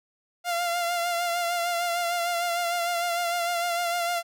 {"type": "tone with vibrato", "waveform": "sawtooth", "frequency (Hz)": 693, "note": "F5", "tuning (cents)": -14, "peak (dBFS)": -21, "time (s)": [0.44, 4.23], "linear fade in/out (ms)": 50, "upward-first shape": "sine", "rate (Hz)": 6.6, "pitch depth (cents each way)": 34, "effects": []}